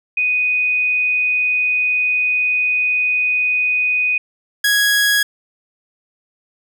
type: tone pair in turn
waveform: sine / sawtooth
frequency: 2489 / 1661.2 Hz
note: D#7 / G#6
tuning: 0 / 0 cents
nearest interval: perfect fifth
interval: 700 cents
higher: first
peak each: -14 / -9 dBFS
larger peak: second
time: 0.17-4.18 / 4.64-5.23 s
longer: first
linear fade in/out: 5 ms
effects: none